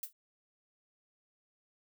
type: noise with exponential decay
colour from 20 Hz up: violet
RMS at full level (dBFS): -35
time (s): 0.03-0.13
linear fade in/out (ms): 2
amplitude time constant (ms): 21
effects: none